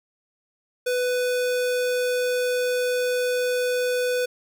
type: tone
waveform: square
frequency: 497.3 Hz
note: B4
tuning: 12 cents sharp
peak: -22 dBFS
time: 0.86-4.26 s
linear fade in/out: 10 ms
effects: none